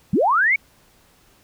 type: linear sweep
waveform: sine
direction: up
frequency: 137.9 to 2283 Hz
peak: -14 dBFS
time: 0.13-0.56 s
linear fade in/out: 5 ms
effects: pink hiss -56 dBFS RMS until 1.43 s